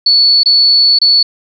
sine tone with dropouts, 4435 Hz, C#8, in tune, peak -5 dBFS, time 0.06-1.23 s, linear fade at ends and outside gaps 5 ms, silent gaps 0.434-0.458 / 0.988-1.015 s, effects none

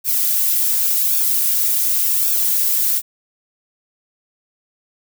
violet noise with flanger, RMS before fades -17 dBFS, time 0.04-3.02 s, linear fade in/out 50 ms, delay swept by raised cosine 0.98 to 4.28 ms, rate 0.89 Hz, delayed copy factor -0.95, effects none

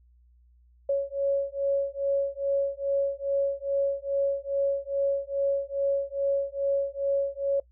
sine beating tone pair, 554.4 / 556.8 Hz, C#5 / C#5, 0 / +8 cents, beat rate 2.4 Hz, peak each -27 / -27 dBFS, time 0.89-7.6 s, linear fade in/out 5 ms, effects noise-tail reverb RT60 0.1 s tail -21 dB re dry + added 60 Hz sine -56 dBFS peak until 7.71 s

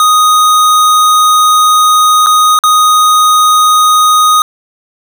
square tone with dropouts, 1244.5 Hz, D#6, in tune, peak -5 dBFS, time 0-4.42 s, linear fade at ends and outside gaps 1 ms, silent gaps 2.262-2.268 / 2.589-2.637 s, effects 7-bit

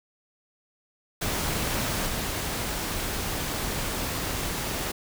pink noise with level steps, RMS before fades -28 / -30 dBFS, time 1.21-4.92 s, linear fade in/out 10 ms, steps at 2.06 s, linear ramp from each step 10 ms, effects none

